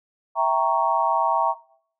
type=chord; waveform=sine; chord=E diminished seventh; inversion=none; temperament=equal; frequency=659.3 / 784 / 932.3 / 1108.7 Hz; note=E5 / G5 / Bb5 / Db6; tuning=0 / 0 / 0 / 0 cents; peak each=-24 / -25 / -21 / -24 dBFS; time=0.35-1.55 s; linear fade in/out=50 ms; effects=noise-tail reverb RT60 0.6 s tail -20 dB re dry